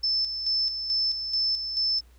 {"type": "tone with tremolo", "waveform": "sine", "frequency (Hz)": 5274, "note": "E8", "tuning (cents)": 0, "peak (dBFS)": -22, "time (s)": [0.03, 2.01], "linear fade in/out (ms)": 10, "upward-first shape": "square", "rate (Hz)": 2.3, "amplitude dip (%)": 55, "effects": ["added 60 Hz sine -51 dBFS peak until 2.18 s", "pink hiss -63 dBFS RMS until 2.18 s"]}